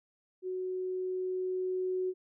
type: tone with level ramp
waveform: sine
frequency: 370 Hz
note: F#4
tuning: in tune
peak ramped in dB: -33 to -29 dBFS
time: 0.42-2.14 s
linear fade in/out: 50 ms
effects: none